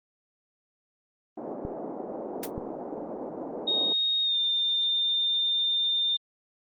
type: band-pass noise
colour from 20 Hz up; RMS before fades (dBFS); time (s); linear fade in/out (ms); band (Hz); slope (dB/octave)
pink; -36; 1.37-3.93; 5; 260 to 740; 24
type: clicks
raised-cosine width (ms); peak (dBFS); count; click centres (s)
3; -20; 2; 1.651 / 2.579
type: noise with exponential decay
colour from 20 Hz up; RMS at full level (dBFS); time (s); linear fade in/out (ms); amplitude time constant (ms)
white; -28; 2.43-2.51; 5; 16
type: tone with pitch glide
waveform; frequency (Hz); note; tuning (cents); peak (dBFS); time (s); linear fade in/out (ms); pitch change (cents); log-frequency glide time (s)
sine; 3729 to 3608; A#7 to A7; 0 to +43; -23; 3.67-6.17; 10; -57; 4.23-4.37
effects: Opus 24 kbps